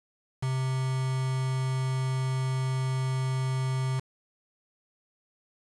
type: tone with quantisation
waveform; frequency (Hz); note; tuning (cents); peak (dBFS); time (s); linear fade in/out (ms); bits
triangle; 130.81; C3; 0; -24; 0.42-4; 10; 6
effects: resampled to 24000 Hz